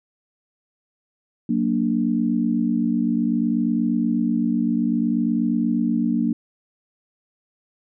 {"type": "chord", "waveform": "sine", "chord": "Gb augmented", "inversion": "none", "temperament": "equal", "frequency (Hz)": [185, 233.1, 293.7], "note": ["Gb3", "Bb3", "D4"], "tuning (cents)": [0, 0, 0], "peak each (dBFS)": [-25, -20, -24], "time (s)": [1.49, 6.33], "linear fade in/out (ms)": 5, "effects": []}